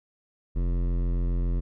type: tone with hard clipping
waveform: sine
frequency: 43.65 Hz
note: F1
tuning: in tune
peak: -25 dBFS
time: 0.55-1.61 s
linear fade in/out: 20 ms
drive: 15 dB
effects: none